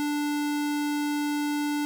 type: tone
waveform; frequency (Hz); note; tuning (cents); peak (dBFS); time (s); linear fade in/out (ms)
square; 293.7; D4; 0; -26; 0-1.85; 0
effects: none